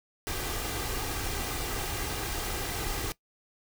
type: noise with comb filter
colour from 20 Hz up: pink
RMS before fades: -33 dBFS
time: 0.27-3.12 s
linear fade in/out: 0 ms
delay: 2.5 ms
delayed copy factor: +0.5
effects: noise-tail reverb RT60 0.1 s tail -20 dB re dry